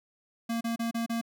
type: tone bursts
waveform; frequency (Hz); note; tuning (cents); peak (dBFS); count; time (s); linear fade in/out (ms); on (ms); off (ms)
square; 230.8; A#3; -17; -29; 5; 0.49-1.214; 10; 120; 31
effects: none